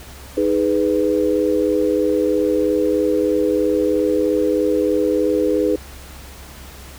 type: chord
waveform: sine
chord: G# minor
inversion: second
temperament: just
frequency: 311.5 / 415.3 / 498.4 Hz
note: D#4 / G#4 / B4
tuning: +2 / 0 / +16 cents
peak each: -19 dBFS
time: 0.37-5.76 s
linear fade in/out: 5 ms
effects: added 67 Hz sine -39 dBFS peak until 6.98 s + pink hiss -40 dBFS RMS until 6.98 s